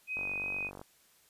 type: tone with vibrato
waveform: sine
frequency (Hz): 2511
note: D#7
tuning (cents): +15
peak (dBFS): -33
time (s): 0.07-0.71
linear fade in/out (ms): 50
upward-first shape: triangle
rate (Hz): 2.9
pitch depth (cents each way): 10
type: click train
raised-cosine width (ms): 1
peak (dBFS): -31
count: 32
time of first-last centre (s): 0.17-0.814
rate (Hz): 48.1
effects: white hiss -65 dBFS RMS until 1.29 s + resampled to 32000 Hz